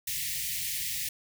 white band-stop noise, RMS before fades -33 dBFS, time 0.07-1.09 s, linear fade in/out 5 ms, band 170 to 1800 Hz, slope 96 dB/octave, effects none

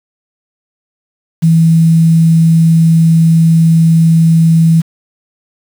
sine tone with quantisation, 163.7 Hz, E3, 12 cents flat, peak -4 dBFS, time 1.42-4.82 s, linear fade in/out 20 ms, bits 5, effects none

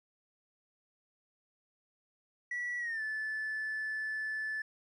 triangle tone with pitch glide, 1945 to 1742.8 Hz, B6 to A6, -27 to -17 cents, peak -31 dBFS, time 2.51-4.62 s, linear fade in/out 5 ms, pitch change -190 cents, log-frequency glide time 2.79-3.02 s, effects tanh soft clip ceiling -30 dBFS + resampled to 22050 Hz

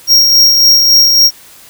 square tone with tremolo, 5588 Hz, F8, in tune, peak -3 dBFS, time 0.07-1.31 s, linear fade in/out 50 ms, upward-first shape sine, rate 3.6 Hz, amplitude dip 35%, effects white hiss -38 dBFS RMS until 1.69 s

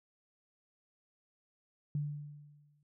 sine tone with exponential decay, 146.83 Hz, D3, in tune, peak -30 dBFS, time 1.95-2.83 s, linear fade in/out 2 ms, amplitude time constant 190 ms, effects none

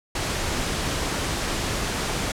pink noise, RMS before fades -26 dBFS, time 0.15-2.32 s, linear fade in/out 5 ms, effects low-pass 9000 Hz 12 dB/octave

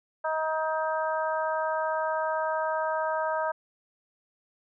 harmonic tone, 315.5 Hz, D#4, 24 cents sharp, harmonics 2 / 3 / 4 / 5, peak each -29 / -30 / -34 / -35 dBFS, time 0.24-3.52 s, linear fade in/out 10 ms, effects none

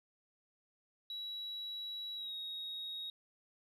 sine tone with pitch glide, 3900 to 3769 Hz, B7 to A#7, -23 to +18 cents, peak -39 dBFS, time 1.1-3.1 s, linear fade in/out 2 ms, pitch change -59 cents, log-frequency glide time 2.15-2.34 s, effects tanh soft clip ceiling -37 dBFS

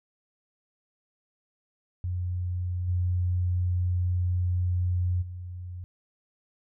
sine tone with level steps, 89.6 Hz, F2, 45 cents sharp, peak -27 / -23 / -35 dBFS, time 2.04-5.84 s, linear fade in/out 0 ms, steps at 2.87 / 5.21 s, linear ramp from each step 20 ms, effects none

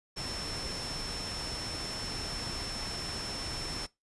sine tone in noise, 5360 Hz, E8, 28 cents sharp, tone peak -37 dBFS, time 0.16-3.87 s, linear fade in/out 20 ms, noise pink, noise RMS -39 dBFS, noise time 0.16-3.87 s, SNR -1 dB, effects noise-tail reverb RT60 0.2 s tail -21 dB re dry + resampled to 24000 Hz

